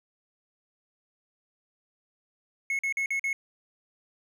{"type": "tone bursts", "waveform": "triangle", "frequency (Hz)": 2184, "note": "C#7", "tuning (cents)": -26, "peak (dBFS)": -24, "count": 5, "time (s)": [2.7, 3.33], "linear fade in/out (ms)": 2, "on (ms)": 90, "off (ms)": 45, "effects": []}